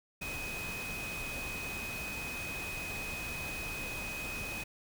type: tone in noise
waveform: sine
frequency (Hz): 2514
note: D#7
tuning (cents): +17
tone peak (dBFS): -39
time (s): 0.21-4.64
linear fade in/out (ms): 10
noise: pink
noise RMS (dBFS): -42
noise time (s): 0.21-4.64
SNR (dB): 0
effects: none